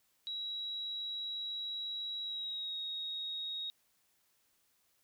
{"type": "tone with pitch glide", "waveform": "sine", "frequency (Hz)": [3878, 3763], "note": ["B7", "A#7"], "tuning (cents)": [-32, 16], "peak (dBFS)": -37, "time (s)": [0.27, 3.7], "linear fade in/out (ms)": 0, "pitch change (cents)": -52, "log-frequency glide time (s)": [2.23, 2.77], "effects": ["white hiss -74 dBFS RMS until 5.03 s"]}